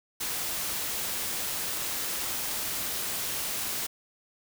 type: noise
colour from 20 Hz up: white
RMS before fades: -32 dBFS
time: 0.2-3.87 s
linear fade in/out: 10 ms
effects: none